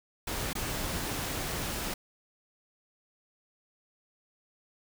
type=noise with dropouts; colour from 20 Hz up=pink; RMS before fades=-34 dBFS; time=0.27-1.94 s; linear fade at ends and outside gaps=5 ms; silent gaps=0.532-0.552 s; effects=none